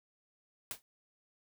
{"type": "noise with exponential decay", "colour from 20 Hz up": "white", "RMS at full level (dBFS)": -36, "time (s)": [0.71, 0.82], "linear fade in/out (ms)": 0, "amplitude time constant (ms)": 22, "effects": []}